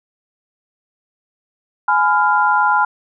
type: chord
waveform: sine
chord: F diminished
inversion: first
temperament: just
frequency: 838.1 / 1005.8 / 1396.9 Hz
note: Ab5 / Cb6 / F6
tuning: +16 / +31 / 0 cents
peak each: -16 dBFS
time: 1.88-2.85 s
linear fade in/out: 5 ms
effects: none